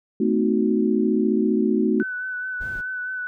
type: chord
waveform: sine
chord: A diminished seventh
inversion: none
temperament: equal with one note detuned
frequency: 220 / 254.9 / 311.1 / 370 Hz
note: A3 / C4 / Eb4 / Gb4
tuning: 0 / -45 / 0 / 0 cents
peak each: -21 / -24 / -24 / -23 dBFS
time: 0.2-2.03 s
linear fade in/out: 5 ms
type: tone with vibrato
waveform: sine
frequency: 1500 Hz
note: F#6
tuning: 23 cents sharp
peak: -26 dBFS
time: 2-3.27 s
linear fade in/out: 0 ms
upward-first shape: sine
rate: 4.7 Hz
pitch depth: 23 cents each way
type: noise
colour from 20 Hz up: brown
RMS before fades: -37 dBFS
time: 2.6-2.82 s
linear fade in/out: 20 ms
effects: none